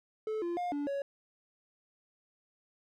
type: tone with pitch steps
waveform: triangle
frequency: 434.2 / 344.9 / 710 / 288.5 / 558 Hz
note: A4 / F4 / F5 / D4 / C#5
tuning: -23 / -22 / +28 / -31 / +11 cents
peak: -30 dBFS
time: 0.27-1.02 s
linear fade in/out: 2 ms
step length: 150 ms
effects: none